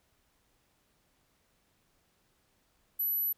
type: tone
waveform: sine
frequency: 11840 Hz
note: F#9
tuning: in tune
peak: -28 dBFS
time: 2.99-3.33 s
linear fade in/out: 10 ms
effects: pink hiss -72 dBFS RMS until 3.37 s